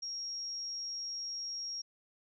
sine tone, 5590 Hz, F8, 1 cent sharp, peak -37 dBFS, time 0.02-1.82 s, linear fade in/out 10 ms, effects none

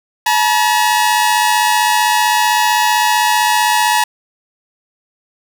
sawtooth tone pair together, 860 / 955.6 Hz, A5 / A#5, -40 / +43 cents, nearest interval major second, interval 183 cents, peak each -10 dBFS, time 0.26-4.04 s, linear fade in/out 5 ms, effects none

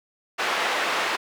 white band-pass noise, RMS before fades -25 dBFS, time 0.38-1.17 s, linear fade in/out 20 ms, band 480 to 2100 Hz, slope 12 dB/octave, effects none

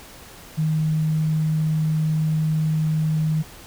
sine tone, 156.3 Hz, D#3, 8 cents sharp, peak -18 dBFS, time 0.57-3.43 s, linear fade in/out 20 ms, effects pink hiss -43 dBFS RMS until 3.66 s

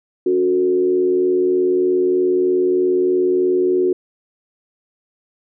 sine tone with frequency modulation, 365.7 Hz, F#4, 20 cents flat, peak -13 dBFS, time 0.26-3.93 s, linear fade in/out 5 ms, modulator 83.2 Hz, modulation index 0.57, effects none

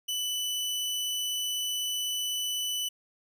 sawtooth tone, 2984 Hz, F#7, 14 cents sharp, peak -26 dBFS, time 0.08-2.89 s, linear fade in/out 10 ms, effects none

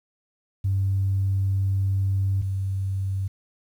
sine tone pair in turn, 97.1 / 96.48 Hz, G2 / G2, -16 / -27 cents, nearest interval unison, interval 11 cents, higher first, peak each -19 / -23 dBFS, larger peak first, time 0.64-2.42 / 2.42-3.28 s, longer first, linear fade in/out 10 ms, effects tanh soft clip ceiling -15 dBFS + 9-bit

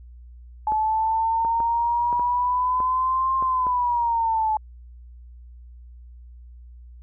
sine exponential two-way sweep, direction up then down, 859 to 1059 to 859 Hz, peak -19 dBFS, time 0.67-4.57 s, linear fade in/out 2 ms, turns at 3.36 s
clicks, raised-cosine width 1 ms, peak -20 dBFS, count 8, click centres 0.721 / 1.449 / 1.603 / 2.128 / 2.196 / 2.803 / 3.425 / 3.668 s
effects added 60 Hz sine -41 dBFS peak until 7.02 s

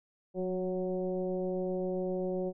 sine tone with frequency modulation, 368.2 Hz, F#4, 8 cents flat, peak -30 dBFS, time 0.34-2.53 s, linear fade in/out 50 ms, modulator 186 Hz, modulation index 1.2, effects none

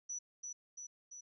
sine tone with echo, 5920 Hz, F#8, in tune, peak -39 dBFS, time 0.09-0.19 s, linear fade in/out 10 ms, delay 340 ms, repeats 3, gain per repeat -3 dB, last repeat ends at 1.21 s, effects none

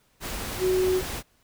sine tone in noise, 370.7 Hz, F#4, 3 cents sharp, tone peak -20 dBFS, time 0.59-1.02 s, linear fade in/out 50 ms, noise pink, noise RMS -33 dBFS, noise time 0.2-1.23 s, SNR +10 dB, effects pink hiss -65 dBFS RMS until 1.43 s

